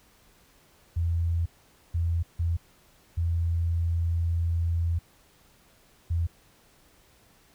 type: tone bursts at uneven times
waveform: sine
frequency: 84.2 Hz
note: E2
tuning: 37 cents sharp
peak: -23 dBFS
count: 5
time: 0.96-1.46 / 1.94-2.23 / 2.39-2.57 / 3.17-4.99 / 6.1-6.27 s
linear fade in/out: 10 ms
effects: pink hiss -60 dBFS RMS until 7.54 s